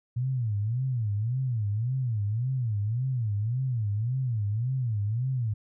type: tone with vibrato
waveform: sine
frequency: 116 Hz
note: A#2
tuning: 8 cents flat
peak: -25 dBFS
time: 0.16-5.54 s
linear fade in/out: 10 ms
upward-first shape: sine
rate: 1.8 Hz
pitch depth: 230 cents each way
effects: none